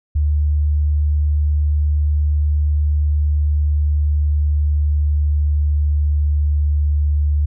sine tone with pitch glide, 74.3 to 73.66 Hz, D2 to D2, +21 to +6 cents, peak -13 dBFS, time 0.15-7.46 s, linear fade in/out 10 ms, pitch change -15 cents, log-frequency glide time 2.84-7.01 s, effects none

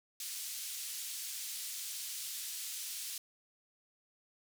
white band-pass noise, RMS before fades -42 dBFS, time 0.2-3.18 s, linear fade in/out 2 ms, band 3300 to 12000 Hz, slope 12 dB/octave, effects none

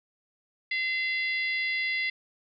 harmonic tone, 684 Hz, F5, 36 cents flat, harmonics 3 / 4 / 5 / 6 / 7, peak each -27 / -37 / -39 / -41 / -41 dBFS, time 0.71-2.1 s, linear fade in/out 5 ms, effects none

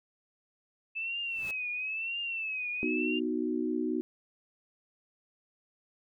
sine tone with vibrato, 2617 Hz, E7, 13 cents flat, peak -32 dBFS, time 0.95-3.2 s, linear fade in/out 20 ms, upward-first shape triangle, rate 1 Hz, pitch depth 130 cents each way
pink noise with exponential growth, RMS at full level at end -43 dBFS, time 1.18-1.51 s, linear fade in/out 2 ms, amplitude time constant 70 ms
sine chord, B major, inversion none, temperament equal, 246.9 / 311.1 / 370 Hz, B3 / D#4 / F#4, 0 / 0 / 0 cents, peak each -33 / -32 / -34 dBFS, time 2.83-4.01 s, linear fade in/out 0 ms
effects none

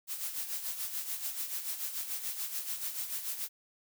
blue noise with tremolo, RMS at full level -35 dBFS, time 0.07-3.49 s, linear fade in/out 50 ms, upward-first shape sine, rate 6.9 Hz, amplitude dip 60%, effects none

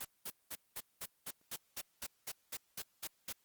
white noise bursts, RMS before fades -42 dBFS, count 14, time 0-3.328 s, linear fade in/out 10 ms, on 52 ms, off 200 ms, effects white hiss -75 dBFS RMS until 3.44 s + Opus 24 kbps

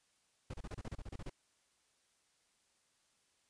brown noise bursts, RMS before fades -43 dBFS, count 12, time 0.5-1.297 s, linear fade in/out 5 ms, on 38 ms, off 31 ms, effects white hiss -75 dBFS RMS until 3.49 s + resampled to 22050 Hz

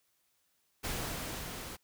pink noise with level ramp, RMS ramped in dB -36 to -44 dBFS, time 0.83-1.77 s, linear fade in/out 20 ms, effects white hiss -75 dBFS RMS until 1.83 s

